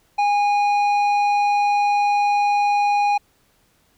square tone with low-pass filter, 820 Hz, G#5, 22 cents flat, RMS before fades -18 dBFS, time 0.18-3.18 s, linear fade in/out 10 ms, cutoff 2700 Hz, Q 0.67, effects pink hiss -61 dBFS RMS until 3.97 s

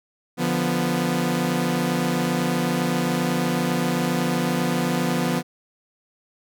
sawtooth chord, B diminished, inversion first, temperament equal, 146.83 / 174.61 / 246.9 Hz, D3 / F3 / B3, 0 / 0 / 0 cents, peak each -25 / -20 / -20 dBFS, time 0.37-5.43 s, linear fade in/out 50 ms, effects none

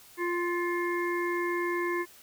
harmonic tone with a mistuned harmonic, 348.8 Hz, F4, 2 cents flat, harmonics 1 / 3 / 5 / 6, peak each -29 / -34 / -36 / -37 dBFS, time 0.17-2.06 s, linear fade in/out 50 ms, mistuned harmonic 6, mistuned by +31 cents, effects white hiss -54 dBFS RMS until 2.22 s

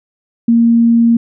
sine tone, 232.4 Hz, A#3, 5 cents flat, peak -6 dBFS, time 0.48-1.17 s, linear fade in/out 5 ms, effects none

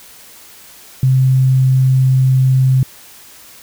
sine tone, 130.81 Hz, C3, in tune, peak -8 dBFS, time 1.03-2.83 s, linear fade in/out 2 ms, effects white hiss -40 dBFS RMS until 3.62 s

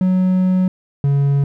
triangle tone pair in turn, 185 / 140.57 Hz, F#3 / C#3, 0 / +25 cents, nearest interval perfect fourth, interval 475 cents, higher first, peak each -10 dBFS, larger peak neither, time 0.01-0.68 / 1.04-1.44 s, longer first, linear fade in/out 2 ms, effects none

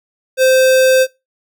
square tone, 520 Hz, C5, 11 cents flat, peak -9 dBFS, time 0.37-1.07 s, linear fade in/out 50 ms, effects noise-tail reverb RT60 0.2 s tail -18 dB re dry

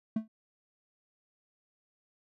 triangle tone with exponential decay, 220 Hz, A3, in tune, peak -22 dBFS, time 0.16-0.28 s, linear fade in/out 5 ms, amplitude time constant 25 ms, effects none

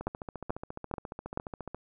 two click trains, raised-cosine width 1 ms, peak -16 / -24 dBFS, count 4 / 26, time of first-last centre 0.07-1.374 / 0.01-1.746 s, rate 2.3 / 14.4 Hz, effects none

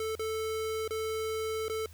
square tone with dropouts, 440 Hz, A4, in tune, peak -32 dBFS, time 0-1.86 s, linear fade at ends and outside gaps 2 ms, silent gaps 0.153-0.194 / 0.878-0.907 / 1.683-1.697 s, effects added 82 Hz sine -49 dBFS peak until 1.93 s + white hiss -59 dBFS RMS until 1.93 s

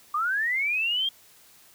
sine linear sweep, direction up, 1161 to 3241 Hz, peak -23 dBFS, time 0.14-1.09 s, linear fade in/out 5 ms, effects white hiss -55 dBFS RMS until 1.74 s

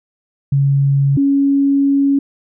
sine tone pair in turn, 139.1 / 278.2 Hz, C#3 / C#4, +6 / +6 cents, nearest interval octave, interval 1200 cents, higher second, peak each -10 dBFS, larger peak neither, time 0.52-1.17 / 1.17-2.19 s, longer second, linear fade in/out 5 ms, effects none

